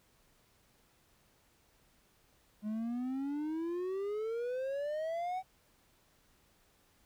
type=exponential sweep; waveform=triangle; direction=up; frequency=207.7 to 762 Hz; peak=-32 dBFS; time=2.62-5.43 s; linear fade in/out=50 ms; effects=pink hiss -69 dBFS RMS until 7.05 s